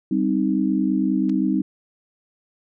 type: chord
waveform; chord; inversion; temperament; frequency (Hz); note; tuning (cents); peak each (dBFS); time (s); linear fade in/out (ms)
sine; C minor; second; equal; 196 / 261.6 / 311.1; G3 / C4 / Eb4; 0 / 0 / 0; -22; 0.11-1.62; 5
type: clicks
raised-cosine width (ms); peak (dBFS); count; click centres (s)
0.2; -28; 2; 1.294 / 1.298
effects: none